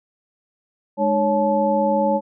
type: tone cluster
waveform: sine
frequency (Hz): 209.5 / 303.7 / 555 / 866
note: G#3 / D#4 / C#5 / A5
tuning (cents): +15 / -42 / +2 / -28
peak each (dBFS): -22 / -27 / -19 / -21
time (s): 0.97-2.21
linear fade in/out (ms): 50
effects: none